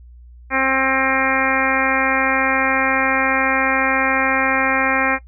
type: harmonic tone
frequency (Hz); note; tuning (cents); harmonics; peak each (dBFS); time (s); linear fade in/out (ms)
265.8; C4; +27; 1 / 2 / 3 / 4 / 5 / 6 / 7 / 8 / 9; -24 / -24 / -24 / -24 / -24 / -24 / -24 / -24 / -24; 0.5-5.19; 50
effects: noise-tail reverb RT60 0.1 s tail -17 dB re dry + added 60 Hz sine -39 dBFS peak until 5.27 s